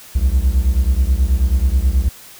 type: beating tone pair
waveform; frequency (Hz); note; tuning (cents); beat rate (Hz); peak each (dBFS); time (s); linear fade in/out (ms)
triangle; 61 / 70.3; B1 / C#2; -21 / +25; 9.3; -12 / -14; 0.15-2.09; 10
effects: white hiss -40 dBFS RMS until 2.39 s